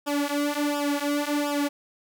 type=tone with flanger; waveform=sawtooth; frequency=290 Hz; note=D4; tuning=22 cents flat; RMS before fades=-26 dBFS; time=0.06-1.69 s; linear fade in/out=20 ms; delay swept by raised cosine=0.47 to 4.67 ms; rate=1.4 Hz; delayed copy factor=-0.95; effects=none